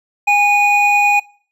triangle tone pair together, 819.2 / 2467 Hz, G#5 / D#7, -24 / -15 cents, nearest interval octave + perfect fifth, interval 1909 cents, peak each -11 / -10 dBFS, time 0.27-1.2 s, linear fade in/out 10 ms, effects noise-tail reverb RT60 0.5 s tail -25 dB re dry + resampled to 32000 Hz

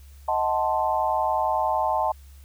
sine chord, D# diminished seventh, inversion none, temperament equal with one note detuned, 629.1 / 740 / 880 / 1046.5 Hz, D#5 / F#5 / A5 / C6, +19 / 0 / 0 / 0 cents, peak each -27 / -27 / -24 / -29 dBFS, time 0.28-2.12 s, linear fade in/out 5 ms, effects added 69 Hz sine -44 dBFS peak until 2.44 s + white hiss -58 dBFS RMS until 2.44 s

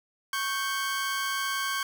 sawtooth tone pair together, 1103.8 / 1561 Hz, C#6 / G6, -8 / -8 cents, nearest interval tritone, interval 600 cents, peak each -27 dBFS, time 0.33-1.83 s, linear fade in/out 2 ms, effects none

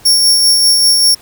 sawtooth tone with tremolo, 5490 Hz, F8, 31 cents flat, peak -3 dBFS, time 0.05-1.15 s, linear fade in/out 10 ms, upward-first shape sine, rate 5.1 Hz, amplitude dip 30%, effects pink hiss -41 dBFS RMS until 1.21 s

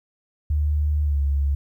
sine tone with pitch glide, 74.5 to 70.32 Hz, D2 to C#2, +25 to +25 cents, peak -18 dBFS, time 0.5-1.55 s, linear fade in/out 5 ms, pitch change -100 cents, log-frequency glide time 1.03-1.2 s, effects 10-bit

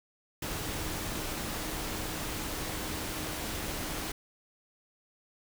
sine tone in noise, 311.1 Hz, D#4, in tune, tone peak -45 dBFS, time 0.42-4.12 s, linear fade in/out 5 ms, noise pink, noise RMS -36 dBFS, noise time 0.42-4.12 s, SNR -12 dB, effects none

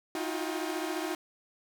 sawtooth tone cluster, 316 / 350.4 / 364.9 / 797 Hz, D#4 / F4 / F#4 / G5, +27 / +6 / -24 / +28 cents, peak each -31 / -33 / -35 / -39 dBFS, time 0.15-1.15 s, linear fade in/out 2 ms, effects none

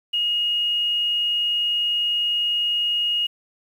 sine tone with quantisation, 2870 Hz, F7, 47 cents sharp, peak -19 dBFS, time 0.13-3.27 s, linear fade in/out 10 ms, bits 8, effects none

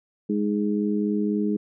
harmonic tone, 103.83 Hz, G#2, in tune, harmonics 2 / 3 / 4, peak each -23 / -27 / -29 dBFS, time 0.29-1.57 s, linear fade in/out 10 ms, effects none

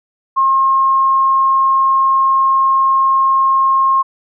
sine tone, 1072 Hz, C6, 42 cents sharp, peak -9 dBFS, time 0.36-4.03 s, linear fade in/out 20 ms, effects none

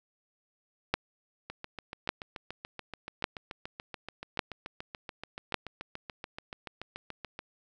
two click trains, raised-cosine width 0.3 ms, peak -23 / -9 dBFS, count 42 / 5, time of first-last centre 1.5-7.391 / 0.94-5.543 s, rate 6.96 / 0.869 Hz, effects none

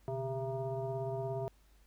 sine tone with frequency modulation, 398 Hz, G4, 26 cents sharp, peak -34 dBFS, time 0.08-1.48 s, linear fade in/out 0 ms, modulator 271 Hz, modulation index 1.4, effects added 50 Hz sine -62 dBFS peak until 1.86 s + pink hiss -70 dBFS RMS until 1.86 s

